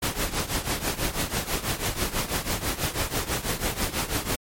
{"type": "noise with tremolo", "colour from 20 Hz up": "pink", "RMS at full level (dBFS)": -24, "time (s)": [0.02, 4.36], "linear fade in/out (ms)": 10, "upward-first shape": "triangle", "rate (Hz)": 6.1, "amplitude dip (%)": 85, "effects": ["MP3 64 kbps"]}